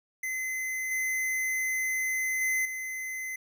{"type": "tone with level steps", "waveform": "square", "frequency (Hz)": 2047, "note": "C7", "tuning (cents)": -38, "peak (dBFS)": [-31, -28, -26, -34], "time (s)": [0.23, 3.36], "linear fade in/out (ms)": 5, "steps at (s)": [0.91, 2.41, 2.65], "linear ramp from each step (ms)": 5, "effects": []}